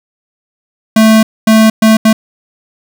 square tone bursts at uneven times, 220 Hz, A3, in tune, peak -4 dBFS, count 4, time 0.96-1.23 / 1.47-1.7 / 1.82-1.97 / 2.05-2.13 s, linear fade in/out 5 ms, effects none

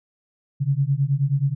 sine beating tone pair, 134.5 / 143.9 Hz, C3 / D3, +48 / -35 cents, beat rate 9.4 Hz, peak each -21 dBFS, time 0.6-1.55 s, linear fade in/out 20 ms, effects none

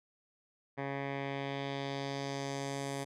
10% pulse tone with low-pass filter sweep, 138.59 Hz, C#3, in tune, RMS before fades -38 dBFS, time 0.77-3.05 s, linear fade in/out 20 ms, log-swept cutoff 1800 to 9600 Hz, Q 1.7, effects none

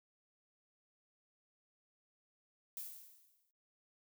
violet noise with exponential decay, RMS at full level -43 dBFS, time 2.77-3.51 s, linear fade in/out 1 ms, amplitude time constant 160 ms, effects noise-tail reverb RT60 0.4 s tail -22 dB re dry

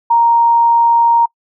sine tone, 933 Hz, A#5, 1 cent sharp, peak -7 dBFS, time 0.1-1.26 s, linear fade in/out 10 ms, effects noise-tail reverb RT60 0.1 s tail -26 dB re dry

